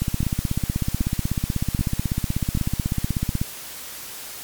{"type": "two click trains", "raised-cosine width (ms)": 5, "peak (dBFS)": [-10, -9], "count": [4, 56], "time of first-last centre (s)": [[0.23, 2.574], [0.02, 3.415]], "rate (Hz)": [1.28, 16.2], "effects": ["white hiss -36 dBFS RMS until 4.43 s", "MP3 96 kbps"]}